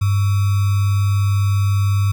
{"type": "tone with sample-and-hold", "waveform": "sine", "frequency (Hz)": 99.6, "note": "G2", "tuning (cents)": 28, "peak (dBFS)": -13, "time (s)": [0.01, 2.12], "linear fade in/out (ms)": 10, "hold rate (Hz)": 1225, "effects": []}